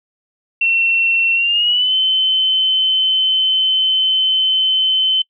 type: tone with pitch glide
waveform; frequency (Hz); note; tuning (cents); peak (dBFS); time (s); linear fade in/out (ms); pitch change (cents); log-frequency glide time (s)
sine; 2712 to 3062; E7 to G7; +49 to -41; -12; 0.61-5.22; 5; +210; 1.34-1.94
effects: noise-tail reverb RT60 0.1 s tail -22 dB re dry